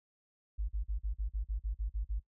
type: tone bursts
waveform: sine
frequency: 51.3 Hz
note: G#1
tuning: 21 cents flat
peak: -31 dBFS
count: 11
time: 0.58-2.2 s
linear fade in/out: 20 ms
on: 110 ms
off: 41 ms
effects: noise-tail reverb RT60 0.1 s tail -19 dB re dry